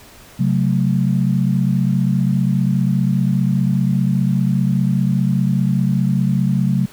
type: chord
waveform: sine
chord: F# minor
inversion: second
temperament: equal with one note detuned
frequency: 135.04 / 185 / 220 Hz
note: C#3 / F#3 / A3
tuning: -45 / 0 / 0 cents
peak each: -17 / -17 / -21 dBFS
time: 0.39-6.86 s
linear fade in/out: 10 ms
effects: pink hiss -43 dBFS RMS until 6.92 s